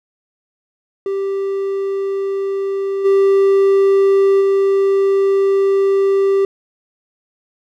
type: tone with level steps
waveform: triangle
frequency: 392 Hz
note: G4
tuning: in tune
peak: -15 / -7 / -9 dBFS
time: 1.06-6.45 s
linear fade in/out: 2 ms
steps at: 3.04 / 4.4 s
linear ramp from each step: 20 ms
effects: none